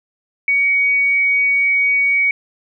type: tone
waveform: sine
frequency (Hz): 2249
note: C#7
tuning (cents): +24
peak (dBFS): -12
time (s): 0.48-2.31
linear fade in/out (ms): 2
effects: none